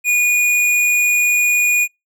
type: tone with hard clipping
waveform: sine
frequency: 2451 Hz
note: D#7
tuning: 27 cents flat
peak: -13 dBFS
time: 0.04-1.88 s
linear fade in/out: 50 ms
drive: 12 dB
effects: noise-tail reverb RT60 0.2 s tail -25 dB re dry